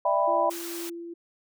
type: chord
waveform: sine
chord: E minor seventh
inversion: third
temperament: just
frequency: 593.3 / 659.3 / 791.1 / 988.9 Hz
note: D5 / E5 / G5 / B5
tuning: +18 / 0 / +16 / +2 cents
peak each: -26 / -26 / -29 / -25 dBFS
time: 0.05-0.5 s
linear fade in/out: 5 ms
type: tone with tremolo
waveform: sine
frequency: 340 Hz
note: F4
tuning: 46 cents flat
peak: -33 dBFS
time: 0.27-1.14 s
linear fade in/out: 10 ms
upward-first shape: triangle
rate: 2.2 Hz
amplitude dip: 30%
type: high-pass noise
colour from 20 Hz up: white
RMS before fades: -38 dBFS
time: 0.5-0.9 s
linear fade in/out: 10 ms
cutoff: 550 Hz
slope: 48 dB/octave
effects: none